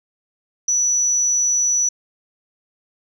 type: tone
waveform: sine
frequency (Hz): 5920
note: F#8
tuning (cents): 0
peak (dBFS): -14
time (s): 0.68-1.89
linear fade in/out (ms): 5
effects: tanh soft clip ceiling -11 dBFS